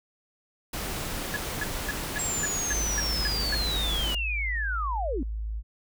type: noise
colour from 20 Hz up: pink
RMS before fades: -33 dBFS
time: 0.73-4.15 s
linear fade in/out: 5 ms
type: tone bursts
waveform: sine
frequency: 1694 Hz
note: G#6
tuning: 34 cents sharp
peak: -27 dBFS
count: 9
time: 1.34-3.547 s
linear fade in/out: 0 ms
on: 23 ms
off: 250 ms
type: linear sweep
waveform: sine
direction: down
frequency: 7620 to 233.1 Hz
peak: -28 dBFS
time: 2.19-5.23 s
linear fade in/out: 2 ms
type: tone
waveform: sine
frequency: 53.8 Hz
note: A1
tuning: 38 cents flat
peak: -29 dBFS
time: 2.67-5.63 s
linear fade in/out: 50 ms
effects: none